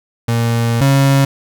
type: tone pair in turn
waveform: 35% pulse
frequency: 116.54 / 137.43 Hz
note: A#2 / C#3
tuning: 0 / -15 cents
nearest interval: minor third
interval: 285 cents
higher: second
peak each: -11 / -7 dBFS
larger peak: second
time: 0.28-0.81 / 0.81-1.25 s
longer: first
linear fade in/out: 5 ms
effects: none